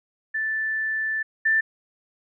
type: tone pair in turn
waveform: sine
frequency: 1760 / 1773.3 Hz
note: A6 / A6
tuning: 0 / +13 cents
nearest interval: unison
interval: 13 cents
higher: second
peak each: -23 / -17 dBFS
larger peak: second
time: 0.34-1.23 / 1.45-1.61 s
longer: first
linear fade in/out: 10 ms
effects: none